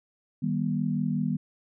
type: chord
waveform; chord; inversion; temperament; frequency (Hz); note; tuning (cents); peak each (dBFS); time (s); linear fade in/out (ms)
sine; Eb augmented; none; equal with one note detuned; 155.56 / 196 / 241.2; Eb3 / G3 / B3; 0 / 0 / -41; -29; 0.42-1.37; 10
effects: none